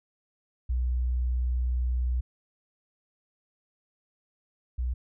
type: tone pair in turn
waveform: sine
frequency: 61.74 / 61.74 Hz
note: B1 / B1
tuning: 0 / 0 cents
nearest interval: unison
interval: 0 cents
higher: neither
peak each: -24 / -26 dBFS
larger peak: first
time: 0.69-2.21 / 4.78-4.94 s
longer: first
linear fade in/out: 10 ms
effects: none